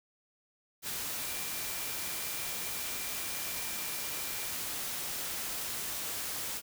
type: tone in noise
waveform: sine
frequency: 2368 Hz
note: D7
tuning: 14 cents sharp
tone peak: -48 dBFS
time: 1.17-4.55 s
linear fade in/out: 50 ms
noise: white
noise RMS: -37 dBFS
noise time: 0.82-6.62 s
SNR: -14 dB
effects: none